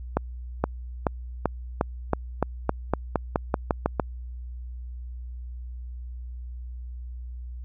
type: accelerating click train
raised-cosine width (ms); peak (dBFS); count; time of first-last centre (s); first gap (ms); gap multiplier
1; -7; 15; 0.17-3.998; 470; 0.91
effects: added 61 Hz sine -34 dBFS peak until 7.64 s